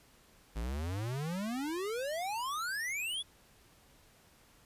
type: exponential sweep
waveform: square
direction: up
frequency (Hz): 51.91 to 3498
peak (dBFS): -35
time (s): 0.55-3.23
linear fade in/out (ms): 20
effects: pink hiss -63 dBFS RMS until 4.65 s + resampled to 32000 Hz

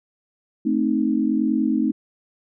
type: chord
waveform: sine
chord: A diminished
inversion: none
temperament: equal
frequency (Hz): 220 / 261.6 / 311.1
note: A3 / C4 / Eb4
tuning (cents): 0 / 0 / 0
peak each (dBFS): -22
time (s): 0.65-1.92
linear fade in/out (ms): 10
effects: none

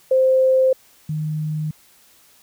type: tone pair in turn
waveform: sine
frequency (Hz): 522 / 153.99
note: C5 / D#3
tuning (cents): -4 / -18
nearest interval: octave + major sixth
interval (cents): 2114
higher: first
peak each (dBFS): -12 / -21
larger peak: first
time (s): 0.11-0.73 / 1.09-1.71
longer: neither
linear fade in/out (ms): 5
effects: white hiss -53 dBFS RMS until 2.42 s

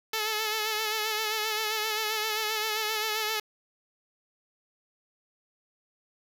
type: tone with vibrato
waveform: 5% pulse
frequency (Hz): 432.9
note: A4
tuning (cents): -28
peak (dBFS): -16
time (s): 0.13-3.4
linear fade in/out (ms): 5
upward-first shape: sine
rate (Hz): 7.6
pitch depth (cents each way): 43
effects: 8-bit

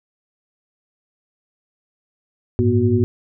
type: tone cluster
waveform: sine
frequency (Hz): 99 / 110.3 / 241.3 / 367.7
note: G2 / A2 / B3 / F#4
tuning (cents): +18 / +5 / -40 / -11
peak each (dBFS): -19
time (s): 2.59-3.04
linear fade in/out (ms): 0
effects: none

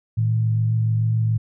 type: tone pair together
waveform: sine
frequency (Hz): 112.18 / 159.2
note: A2 / D#3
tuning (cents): +34 / +40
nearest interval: tritone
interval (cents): 606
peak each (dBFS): -17 / -28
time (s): 0.17-1.38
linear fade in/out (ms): 10
effects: none

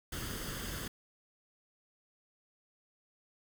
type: noise with comb filter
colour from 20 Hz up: pink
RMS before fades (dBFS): -40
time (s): 0.12-0.88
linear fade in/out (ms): 5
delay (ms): 0.62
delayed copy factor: +0.6
effects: none

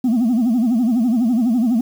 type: tone with vibrato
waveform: sine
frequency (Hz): 236.7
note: A#3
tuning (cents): +27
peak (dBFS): -11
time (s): 0.04-1.81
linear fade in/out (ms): 5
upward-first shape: sine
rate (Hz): 12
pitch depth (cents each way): 160
effects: tanh soft clip ceiling -12 dBFS + 7-bit

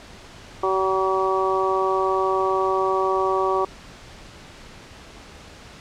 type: harmonic tone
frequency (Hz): 190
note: F#3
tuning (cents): +46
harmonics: 2 / 3 / 4 / 5 / 6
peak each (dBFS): -22 / -28 / -27 / -27 / -24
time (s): 0.63-3.65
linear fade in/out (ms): 5
effects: pink hiss -43 dBFS RMS until 5.8 s + low-pass 6000 Hz 12 dB/octave

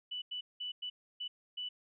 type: tone bursts at uneven times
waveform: sine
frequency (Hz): 2971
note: F#7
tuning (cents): +6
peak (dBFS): -37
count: 6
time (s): 0.11-0.22 / 0.31-0.41 / 0.6-0.72 / 0.82-0.9 / 1.2-1.28 / 1.57-1.69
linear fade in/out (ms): 10
effects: none

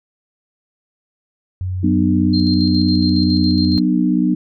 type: tone with pitch glide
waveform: sine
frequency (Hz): 92.2 to 87.78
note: F#2 to F2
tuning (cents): -6 to +9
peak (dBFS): -19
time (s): 1.61-3.78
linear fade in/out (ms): 0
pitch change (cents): -85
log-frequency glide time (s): 2.19-3.62
type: chord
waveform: sine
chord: B major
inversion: second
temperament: equal with one note detuned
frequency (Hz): 185 / 246.9 / 303.7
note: F#3 / B3 / D#4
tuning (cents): 0 / 0 / -42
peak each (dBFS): -17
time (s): 1.83-4.35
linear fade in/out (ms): 10
type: tone with tremolo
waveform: sine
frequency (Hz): 4179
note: C8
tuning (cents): -3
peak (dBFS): -21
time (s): 2.33-3.8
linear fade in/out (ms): 10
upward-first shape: square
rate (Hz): 7.2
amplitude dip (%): 45
effects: none

